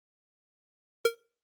square tone with exponential decay, 462.6 Hz, A#4, 13 cents flat, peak -17 dBFS, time 1.05-1.15 s, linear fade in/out 5 ms, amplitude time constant 21 ms, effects noise-tail reverb RT60 0.4 s tail -25 dB re dry + Opus 24 kbps

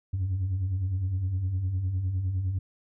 sine beating tone pair, 85.3 / 95.1 Hz, F2 / F#2, -40 / +48 cents, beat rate 9.8 Hz, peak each -33 / -24 dBFS, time 0.13-2.59 s, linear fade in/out 10 ms, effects tanh soft clip ceiling -23 dBFS

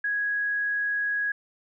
sine tone, 1661.2 Hz, G#6, in tune, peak -24 dBFS, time 0.04-1.32 s, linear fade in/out 5 ms, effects none

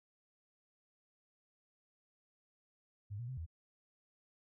sine tone with pitch steps, 101.9 / 119.9 / 129.8 / 81.6 Hz, G#2 / A#2 / C3 / E2, -32 / +49 / -13 / -17 cents, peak -40 dBFS, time 3.1-3.464 s, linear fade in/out 20 ms, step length 91 ms, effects none

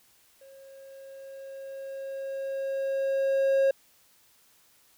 triangle tone with level ramp, 542 Hz, C#5, 39 cents flat, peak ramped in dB -47 to -17 dBFS, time 0.41-3.71 s, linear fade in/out 5 ms, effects white hiss -62 dBFS RMS until 4.97 s

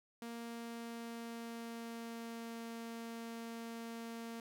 sawtooth tone with pitch glide, 233.1 to 230.2 Hz, A#3 to A#3, 0 to -22 cents, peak -40 dBFS, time 0.22-4.4 s, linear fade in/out 2 ms, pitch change -22 cents, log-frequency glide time 0.34-2.64 s, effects none

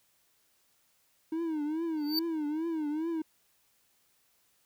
triangle tone with vibrato, 313.9 Hz, D#4, 15 cents sharp, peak -28 dBFS, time 1.32-3.22 s, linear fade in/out 5 ms, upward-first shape triangle, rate 2.4 Hz, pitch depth 140 cents each way
square tone with exponential growth, 4588 Hz, D8, 41 cents flat, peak -25 dBFS, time 1.97-2.19 s, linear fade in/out 2 ms, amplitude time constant 47 ms
effects white hiss -70 dBFS RMS until 4.65 s

